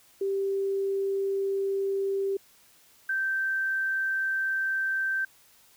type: tone pair in turn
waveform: sine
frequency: 392 / 1559 Hz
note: G4 / G6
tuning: 0 / -10 cents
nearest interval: 2 octaves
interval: 2390 cents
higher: second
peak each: -25 dBFS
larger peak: neither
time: 0.21-2.37 / 3.09-5.25 s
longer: neither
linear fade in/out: 5 ms
effects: white hiss -59 dBFS RMS until 5.76 s